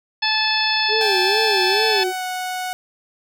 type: harmonic tone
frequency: 869 Hz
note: A5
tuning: 22 cents flat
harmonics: 1 / 2 / 3 / 4 / 5 / 6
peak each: -24 / -24 / -24 / -24 / -24 / -24 dBFS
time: 0.22-2.04 s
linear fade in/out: 10 ms
type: tone with vibrato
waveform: sine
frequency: 403.4 Hz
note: G4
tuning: 50 cents sharp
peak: -20 dBFS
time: 0.88-2.13 s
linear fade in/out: 50 ms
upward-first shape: sine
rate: 2.3 Hz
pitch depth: 170 cents each way
type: tone with pitch glide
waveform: sawtooth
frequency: 790 to 737.1 Hz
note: G5 to F#5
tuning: +13 to -7 cents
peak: -20 dBFS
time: 1.01-2.73 s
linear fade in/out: 0 ms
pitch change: -120 cents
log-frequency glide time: 1.59-2.24 s
effects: none